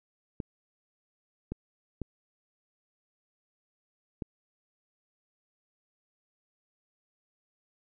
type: clicks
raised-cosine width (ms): 3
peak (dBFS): -21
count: 4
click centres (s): 0.402 / 1.52 / 2.017 / 4.222
effects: none